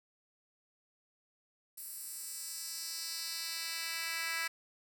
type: tone with high-pass filter sweep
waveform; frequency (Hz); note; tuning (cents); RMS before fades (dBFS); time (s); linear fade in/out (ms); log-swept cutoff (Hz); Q
10% pulse; 329.6; E4; 0; -40; 1.77-4.48; 10; 11000 to 2000; 1.4
effects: 10-bit